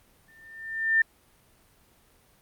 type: tone with exponential growth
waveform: sine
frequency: 1800 Hz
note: A6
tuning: 39 cents sharp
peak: -16 dBFS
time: 0.28-1.02 s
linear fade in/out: 5 ms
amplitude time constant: 160 ms
effects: pink hiss -61 dBFS RMS until 2.41 s + Opus 32 kbps